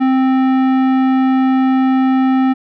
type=tone with tanh clipping; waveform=sine; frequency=262.1 Hz; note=C4; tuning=3 cents sharp; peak=-12 dBFS; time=0-2.54 s; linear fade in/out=20 ms; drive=15 dB; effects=none